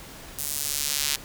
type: tone with high-pass filter sweep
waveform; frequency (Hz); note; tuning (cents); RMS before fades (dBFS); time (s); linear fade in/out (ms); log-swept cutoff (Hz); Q
square; 72.1; D2; -31; -28; 0.38-1.16; 5; 9400 to 3600; 0.79
effects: pink hiss -43 dBFS RMS until 1.24 s